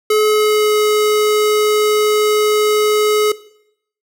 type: tone with pitch glide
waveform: square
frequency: 427.3 to 423.6 Hz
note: G#4 to G#4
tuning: +49 to +34 cents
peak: -11 dBFS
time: 0.1-3.32 s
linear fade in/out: 5 ms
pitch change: -15 cents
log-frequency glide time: 0.22-0.74 s
effects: noise-tail reverb RT60 0.7 s tail -18 dB re dry